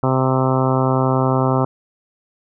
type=harmonic tone; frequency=130.81 Hz; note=C3; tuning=in tune; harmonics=1 / 2 / 3 / 4 / 5 / 6 / 7 / 8 / 9 / 10; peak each=-18 / -21 / -23 / -24 / -25 / -26 / -26 / -27 / -28 / -28 dBFS; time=0.03-1.65 s; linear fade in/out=2 ms; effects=none